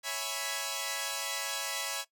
5% pulse chord, C# minor seventh, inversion none, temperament equal, 554.4 / 659.3 / 830.6 / 987.8 Hz, C#5 / E5 / G#5 / B5, 0 / 0 / 0 / 0 cents, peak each -27 dBFS, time 0.03-2.05 s, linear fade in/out 50 ms, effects noise-tail reverb RT60 0.1 s tail -18 dB re dry

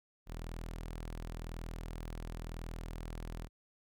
sawtooth tone, 40.96 Hz, E1, 10 cents flat, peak -37 dBFS, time 0.26-3.49 s, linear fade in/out 50 ms, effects none

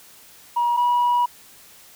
sine tone pair in turn, 956 / 969.3 Hz, A#5 / B5, +43 / -33 cents, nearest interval unison, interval 24 cents, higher second, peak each -16 / -14 dBFS, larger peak second, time 0.56-0.77 / 0.77-1.26 s, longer second, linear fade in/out 10 ms, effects tanh soft clip ceiling -14 dBFS + white hiss -48 dBFS RMS until 1.95 s

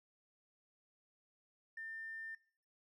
triangle tone, 1800 Hz, A6, 39 cents sharp, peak -40 dBFS, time 1.77-2.35 s, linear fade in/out 5 ms, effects noise-tail reverb RT60 0.6 s tail -26 dB re dry + tanh soft clip ceiling -42 dBFS

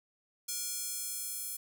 square tone with high-pass filter sweep, 475 Hz, A#4, 33 cents sharp, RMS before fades -38 dBFS, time 0.48-1.57 s, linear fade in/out 10 ms, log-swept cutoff 6500 to 10000 Hz, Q 1.3, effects none

